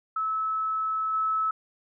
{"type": "tone with level steps", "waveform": "sine", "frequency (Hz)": 1300, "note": "E6", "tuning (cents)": -24, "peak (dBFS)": [-25, -23], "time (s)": [0.16, 1.51], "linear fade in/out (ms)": 5, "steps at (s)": 1.13, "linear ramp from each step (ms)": 10, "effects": []}